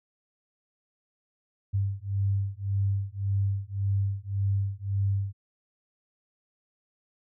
sine beating tone pair, 98 / 99.8 Hz, G2 / G2, 0 / +32 cents, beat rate 1.8 Hz, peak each -28 dBFS, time 1.73-5.33 s, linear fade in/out 20 ms, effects none

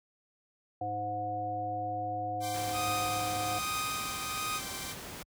harmonic tone, 103.83 Hz, G#2, in tune, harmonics 1 / 3 / 5 / 7, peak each -41 / -43 / -42 / -33 dBFS, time 0.81-3.59 s, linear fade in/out 5 ms
5% pulse chord, G suspended fourth, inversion none, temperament equal with one note detuned, 778.6 / 1046.5 / 1174.7 Hz, G5 / C6 / D6, -12 / 0 / 0 cents, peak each -30 / -32 / -32 dBFS, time 2.4-4.96 s, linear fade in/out 50 ms
pink noise, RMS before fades -43 dBFS, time 2.54-5.23 s, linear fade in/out 5 ms
sawtooth tone with tremolo, 1244.5 Hz, D#6, in tune, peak -28 dBFS, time 2.72-4.61 s, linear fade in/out 50 ms, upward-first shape triangle, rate 1.2 Hz, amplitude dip 60%
effects high-pass 60 Hz 12 dB/octave

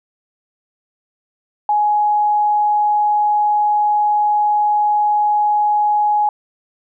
sine tone, 837 Hz, G#5, 13 cents sharp, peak -12 dBFS, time 1.69-6.29 s, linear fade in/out 2 ms, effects none

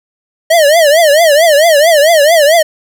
square tone with vibrato, 622.3 Hz, D#5, in tune, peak -5 dBFS, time 0.5-2.63 s, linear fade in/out 10 ms, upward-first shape triangle, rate 4.5 Hz, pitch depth 200 cents each way, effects none

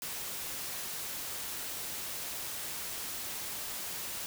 white noise, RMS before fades -39 dBFS, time 0.02-4.26 s, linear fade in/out 0 ms, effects none

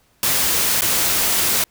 white noise with dropouts, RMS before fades -18 dBFS, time 0.23-1.64 s, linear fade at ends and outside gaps 2 ms, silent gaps 0.81-0.819 s, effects pink hiss -59 dBFS RMS until 1.7 s

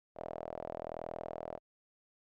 sawtooth tone with band-pass filter, 41.02 Hz, E1, 8 cents flat, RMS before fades -43 dBFS, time 0.15-1.6 s, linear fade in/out 50 ms, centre 630 Hz, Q 4.8, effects none

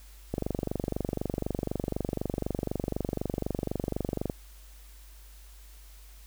click train, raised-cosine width 2 ms, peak -16 dBFS, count 96, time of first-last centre 0.34-4.298 s, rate 24 Hz, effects added 50 Hz sine -48 dBFS peak until 6.26 s + white hiss -57 dBFS RMS until 6.26 s

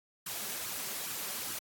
white noise with flanger, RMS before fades -38 dBFS, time 0.26-1.59 s, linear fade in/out 5 ms, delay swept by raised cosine 0.67 to 5.27 ms, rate 2.4 Hz, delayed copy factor +0.55, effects high-pass 100 Hz 12 dB/octave + AAC 64 kbps

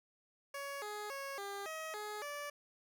15% pulse tone with pitch steps, 560 / 418.7 / 550 / 399.8 / 635 / 420.9 / 581 Hz, C#5 / G#4 / C#5 / G4 / D#5 / G#4 / D5, +18 / +14 / -14 / +34 / +35 / +23 / -19 cents, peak -35 dBFS, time 0.54-2.5 s, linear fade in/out 5 ms, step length 280 ms, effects none

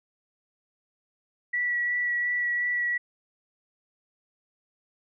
sine tone with vibrato, 1944 Hz, B6, 28 cents flat, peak -24 dBFS, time 1.53-2.98 s, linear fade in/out 10 ms, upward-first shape sine, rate 2.8 Hz, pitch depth 13 cents each way, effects none

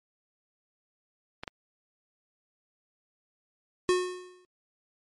clicks, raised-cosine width 0.3 ms, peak -20 dBFS, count 2, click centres 1.435 / 1.478 s
square tone with exponential decay, 363.3 Hz, F#4, 32 cents flat, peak -20 dBFS, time 3.89-4.45 s, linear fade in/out 0 ms, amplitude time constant 120 ms
effects MP3 48 kbps

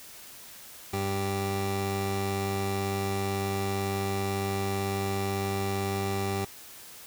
25% pulse tone pair together, 98 / 392 Hz, G2 / G4, 0 / 0 cents, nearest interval 2 octaves, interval 2400 cents, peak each -27 dBFS, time 0.93-6.45 s, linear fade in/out 5 ms, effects white hiss -47 dBFS RMS until 7.06 s

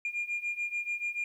sine beating tone pair, 2407 / 2413.9 Hz, D7 / D7, +42 / +47 cents, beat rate 6.9 Hz, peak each -34 / -32 dBFS, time 0.05-1.24 s, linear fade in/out 2 ms, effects tanh soft clip ceiling -27 dBFS + 11-bit

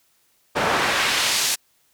pink noise with band-pass filter sweep, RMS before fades -21 dBFS, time 0.55-1.56 s, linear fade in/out 20 ms, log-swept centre 770 to 7200 Hz, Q 0.73, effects white hiss -63 dBFS RMS until 1.93 s

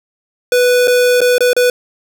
square tone with dropouts, 493.9 Hz, B4, in tune, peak -9 dBFS, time 0.52-1.7 s, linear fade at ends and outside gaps 2 ms, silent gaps 0.874-0.879 / 1.206-1.215 / 1.382-1.406 / 1.532-1.565 s, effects none

